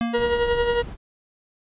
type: tone with exponential decay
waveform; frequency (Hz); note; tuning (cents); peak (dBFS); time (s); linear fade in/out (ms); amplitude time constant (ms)
square; 233.1; A#3; 0; -20; 0.01-0.61; 0; 130
type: tone with tremolo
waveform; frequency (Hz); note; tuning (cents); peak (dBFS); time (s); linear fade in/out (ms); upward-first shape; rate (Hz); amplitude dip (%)
40% pulse; 475.8; A#4; +35; -16; 0.13-0.83; 20; triangle; 11; 55
type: noise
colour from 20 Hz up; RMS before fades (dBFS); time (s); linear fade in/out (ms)
brown; -33; 0.16-0.97; 50
effects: resampled to 8000 Hz